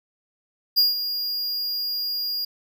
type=tone with ADSR envelope; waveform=square; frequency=4837 Hz; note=D#8; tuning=50 cents flat; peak=-14 dBFS; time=0.76-2.45 s; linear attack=23 ms; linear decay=160 ms; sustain=-11 dB; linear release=6 ms; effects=none